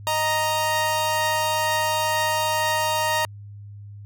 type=tone pair together; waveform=sawtooth; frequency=622.3 / 932.4 Hz; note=D#5 / A#5; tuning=0 / 0 cents; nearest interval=perfect fifth; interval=700 cents; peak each=-22 / -18 dBFS; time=0.07-3.25 s; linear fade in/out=0 ms; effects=added 102 Hz sine -37 dBFS peak until 4.05 s